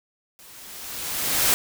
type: noise with level ramp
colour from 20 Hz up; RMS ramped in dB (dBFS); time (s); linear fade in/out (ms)
white; -48 to -18; 0.39-1.54; 0
effects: none